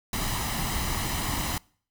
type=noise with comb filter; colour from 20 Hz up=pink; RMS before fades=-29 dBFS; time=0.13-1.58 s; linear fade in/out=2 ms; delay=1 ms; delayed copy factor=+0.55; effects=noise-tail reverb RT60 0.5 s tail -25 dB re dry